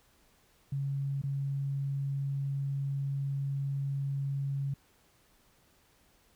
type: tone with dropouts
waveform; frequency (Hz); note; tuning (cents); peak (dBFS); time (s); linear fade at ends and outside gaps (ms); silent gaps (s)
sine; 138.59; C#3; 0; -30; 0.72-4.74; 5; 1.217-1.236
effects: pink hiss -66 dBFS RMS until 6.35 s